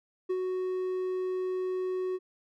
triangle tone with ADSR envelope, 370 Hz, F#4, in tune, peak -24 dBFS, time 0.29-2.19 s, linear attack 14 ms, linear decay 57 ms, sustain -3 dB, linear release 39 ms, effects none

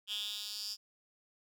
10% pulse tone with high-pass filter sweep, 207.7 Hz, G#3, in tune, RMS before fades -40 dBFS, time 0.07-0.77 s, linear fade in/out 50 ms, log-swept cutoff 3200 to 5000 Hz, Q 6.8, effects none

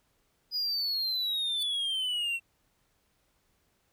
triangle exponential sweep, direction down, 4979 to 2700 Hz, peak -27 dBFS, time 0.51-2.4 s, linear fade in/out 50 ms
20% pulse tone with exponential growth, 4452 Hz, C#8, 7 cents sharp, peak -27 dBFS, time 1.56-1.63 s, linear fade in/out 5 ms, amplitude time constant 15 ms
effects pink hiss -72 dBFS RMS until 3.92 s

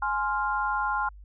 sine chord, F minor, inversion first, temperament just, 838.1 / 1047.7 / 1396.9 Hz, Ab5 / C6 / F6, +16 / +2 / 0 cents, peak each -29 dBFS, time 0.02-1.09 s, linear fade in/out 5 ms, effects added 50 Hz sine -44 dBFS peak until 1.24 s

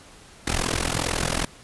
pink noise with amplitude modulation, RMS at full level -21 dBFS, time 0.47-1.45 s, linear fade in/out 5 ms, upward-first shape sine, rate 42.3 Hz, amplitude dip 90%, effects pink hiss -48 dBFS RMS until 1.63 s + resampled to 24000 Hz

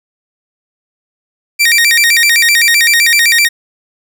sawtooth tone with vibrato, 2089 Hz, C7, 3 cents flat, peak -3 dBFS, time 1.59-3.49 s, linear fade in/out 20 ms, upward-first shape square, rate 7.8 Hz, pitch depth 200 cents each way, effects none

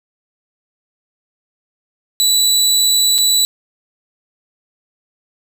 25% pulse tone with dropouts, 3951 Hz, B7, in tune, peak -7 dBFS, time 2.2-3.45 s, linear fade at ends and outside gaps 0 ms, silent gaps 3.181-3.186 s, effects none

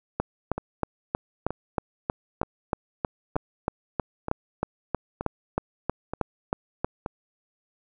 two click trains, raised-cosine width 1 ms, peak -10 / -16 dBFS, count 22 / 8, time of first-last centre 0.2-6.846 / 0.58-7.061 s, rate 3.16 / 1.08 Hz, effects none

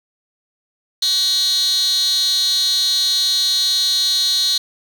15% pulse tone with high-pass filter, 379.9 Hz, F#4, 46 cents sharp, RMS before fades -17 dBFS, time 1.02-4.58 s, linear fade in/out 5 ms, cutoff 4100 Hz, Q 8.4, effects none

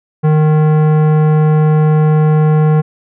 sine tone with tanh clipping, 154 Hz, D#3, 17 cents flat, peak -9 dBFS, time 0.23-2.82 s, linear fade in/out 20 ms, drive 16 dB, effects none

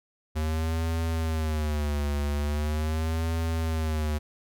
square tone with vibrato, 77 Hz, D#2, 17 cents flat, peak -26 dBFS, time 0.35-4.19 s, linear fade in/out 20 ms, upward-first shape sine, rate 0.41 Hz, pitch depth 110 cents each way, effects none

